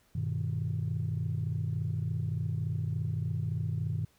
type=chord; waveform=sine; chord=G augmented; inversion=none; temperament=equal with one note detuned; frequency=98 / 121.42 / 155.56 Hz; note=G2 / B2 / D#3; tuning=0 / -29 / 0 cents; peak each=-33 dBFS; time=0.15-4.05 s; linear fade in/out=5 ms; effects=tanh soft clip ceiling -23 dBFS + pink hiss -67 dBFS RMS until 4.18 s